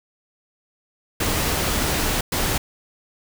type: noise bursts at uneven times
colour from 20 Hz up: pink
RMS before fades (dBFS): -22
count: 2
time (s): 1.2-2.21 / 2.32-2.58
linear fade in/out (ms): 5
effects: none